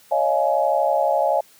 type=tone cluster; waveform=sine; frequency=554 / 615 / 687 / 841 Hz; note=C#5 / D#5 / F5 / G#5; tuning=-1 / -20 / -29 / +22 cents; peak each=-22 dBFS; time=0.11-1.41 s; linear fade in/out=10 ms; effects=white hiss -52 dBFS RMS until 1.59 s + high-pass 80 Hz 12 dB/octave